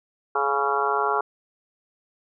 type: harmonic tone with a mistuned harmonic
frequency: 140.3 Hz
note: C#3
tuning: 21 cents sharp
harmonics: 3 / 4 / 5 / 6 / 7 / 8 / 9 / 10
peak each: -27 / -37 / -30 / -27 / -29 / -27 / -34 / -27 dBFS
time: 0.35-1.21 s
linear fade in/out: 5 ms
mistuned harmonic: 10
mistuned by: -37 cents
effects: none